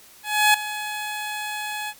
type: tone with ADSR envelope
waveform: 15% pulse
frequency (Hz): 845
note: G#5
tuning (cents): +30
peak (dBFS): -6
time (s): 0.23-1.94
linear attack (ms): 310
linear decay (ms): 5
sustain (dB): -15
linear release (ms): 53
effects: white hiss -49 dBFS RMS until 1.99 s + MP3 96 kbps